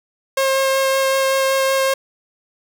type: tone with vibrato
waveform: sawtooth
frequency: 536 Hz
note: C5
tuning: 42 cents sharp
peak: -11 dBFS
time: 0.37-1.94 s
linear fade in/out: 5 ms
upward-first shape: sine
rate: 5.3 Hz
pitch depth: 9 cents each way
effects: none